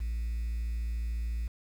triangle tone, 57 Hz, A#1, 38 cents flat, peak -27 dBFS, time 0-1.48 s, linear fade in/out 10 ms, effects tanh soft clip ceiling -25 dBFS + 9-bit

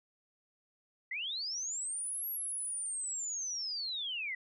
sine linear two-way sweep, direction up then down, 1939 to 11660 to 1939 Hz, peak -35 dBFS, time 1.11-4.35 s, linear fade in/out 5 ms, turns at 2.28 s, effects none

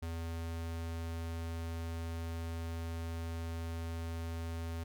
square tone, 82.9 Hz, E2, 10 cents sharp, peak -38 dBFS, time 0.02-4.84 s, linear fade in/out 10 ms, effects none

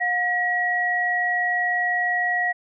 sine tone pair together, 717 / 1913 Hz, F5 / A#6, +45 / +44 cents, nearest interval octave + perfect fourth, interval 1699 cents, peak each -25 / -21 dBFS, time 0-2.53 s, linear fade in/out 20 ms, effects none

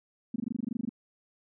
sine tone bursts, 233.1 Hz, A#3, in tune, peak -27 dBFS, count 14, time 0.34-0.893 s, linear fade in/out 5 ms, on 20 ms, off 21 ms, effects none

